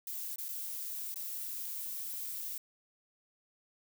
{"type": "noise with dropouts", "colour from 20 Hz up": "violet", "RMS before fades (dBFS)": -40, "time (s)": [0.07, 2.58], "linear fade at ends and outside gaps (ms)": 2, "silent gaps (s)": [[0.359, 0.383], [0.484, 0.488], [1.143, 1.158]], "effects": []}